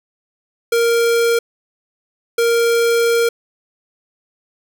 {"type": "tone bursts at uneven times", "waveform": "square", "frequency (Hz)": 466.2, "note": "A#4", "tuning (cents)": 0, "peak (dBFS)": -13, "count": 2, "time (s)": [[0.72, 1.39], [2.38, 3.29]], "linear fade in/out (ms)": 5, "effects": []}